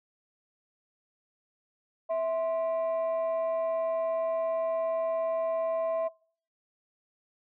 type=tone pair together; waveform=sine; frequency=654.6 / 1046.5 Hz; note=E5 / C6; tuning=-12 / 0 cents; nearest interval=minor sixth; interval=812 cents; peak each=-25 / -36 dBFS; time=2.09-6.09 s; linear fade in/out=20 ms; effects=noise-tail reverb RT60 0.5 s tail -25 dB re dry + tanh soft clip ceiling -23 dBFS